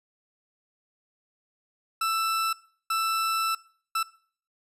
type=tone bursts at uneven times; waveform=40% pulse; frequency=1326 Hz; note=E6; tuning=10 cents sharp; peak=-23 dBFS; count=3; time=2.01-2.53 / 2.9-3.55 / 3.95-4.03 s; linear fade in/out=5 ms; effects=noise-tail reverb RT60 0.5 s tail -21 dB re dry + resampled to 32000 Hz